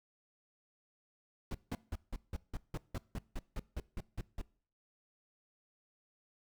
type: noise bursts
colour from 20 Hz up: brown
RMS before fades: -38 dBFS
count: 15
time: 1.51-4.415 s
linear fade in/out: 2 ms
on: 35 ms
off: 170 ms
effects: noise-tail reverb RT60 0.5 s tail -22 dB re dry